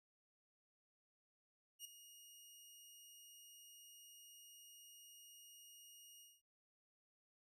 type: tone with ADSR envelope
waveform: 15% pulse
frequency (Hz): 2866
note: F7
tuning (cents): +44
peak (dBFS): -40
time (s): 1.79-6.42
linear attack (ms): 59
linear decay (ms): 6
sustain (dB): -12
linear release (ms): 210
effects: none